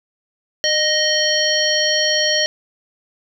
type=harmonic tone with a mistuned harmonic; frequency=622.3 Hz; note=D#5; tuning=in tune; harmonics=1 / 3 / 5 / 7 / 9; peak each=-21 / -21 / -21 / -21 / -21 dBFS; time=0.64-2.46 s; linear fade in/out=0 ms; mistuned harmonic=1; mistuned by=-34 cents; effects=8-bit